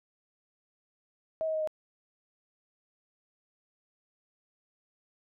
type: tone with pitch steps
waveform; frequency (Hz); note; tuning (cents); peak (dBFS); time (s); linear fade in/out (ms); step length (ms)
sine; 640 / 633.4 / 626.8 / 620.3; D#5 / D#5 / D#5 / D#5; +49 / +31 / +13 / -5; -28; 1.41-1.674; 0; 66
effects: none